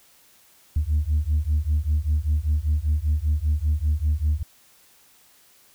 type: beating tone pair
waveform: sine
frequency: 73.2 / 78.3 Hz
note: D2 / D#2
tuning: -5 / +11 cents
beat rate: 5.1 Hz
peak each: -21 dBFS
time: 0.76-4.43 s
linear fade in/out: 5 ms
effects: tanh soft clip ceiling -15 dBFS + white hiss -56 dBFS RMS until 5.74 s